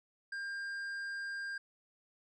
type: tone with tanh clipping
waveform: sine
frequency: 1600 Hz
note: G6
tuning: 35 cents sharp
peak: -39 dBFS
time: 0.32-1.58 s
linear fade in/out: 5 ms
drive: 7 dB
effects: none